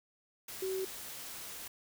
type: tone in noise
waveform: sine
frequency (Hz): 379.1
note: F#4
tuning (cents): +42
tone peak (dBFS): -33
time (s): 0.62-0.85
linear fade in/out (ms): 5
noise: white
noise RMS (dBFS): -45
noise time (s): 0.48-1.68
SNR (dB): +9
effects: none